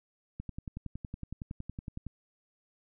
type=click train; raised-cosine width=5 ms; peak=-26 dBFS; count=19; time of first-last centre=0.4-2.067 s; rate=10.8 Hz; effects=none